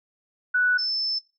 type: tone pair in turn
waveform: sine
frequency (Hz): 1480 / 5274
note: F#6 / E8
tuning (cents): 0 / 0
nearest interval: octave + minor seventh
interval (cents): 2200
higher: second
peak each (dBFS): -18 / -24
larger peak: first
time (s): 0.54-0.78 / 0.78-1.19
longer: second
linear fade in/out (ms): 10
effects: noise-tail reverb RT60 0.3 s tail -18 dB re dry